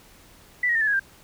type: tone with pitch steps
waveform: sine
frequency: 1975.5 / 1890.7 / 1809.4 / 1731.7 / 1657.4 / 1586.2 Hz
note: B6 / A#6 / A6 / A6 / G#6 / G6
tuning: 0 / +24 / +48 / -28 / -4 / +20 cents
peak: -19 dBFS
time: 0.63-0.996 s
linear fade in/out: 5 ms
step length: 61 ms
effects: pink hiss -52 dBFS RMS until 1.23 s